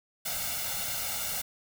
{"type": "noise with comb filter", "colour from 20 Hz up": "white", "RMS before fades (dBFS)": -33, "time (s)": [0.25, 1.42], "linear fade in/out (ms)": 10, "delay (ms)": 1.4, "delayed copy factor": 0.85, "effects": []}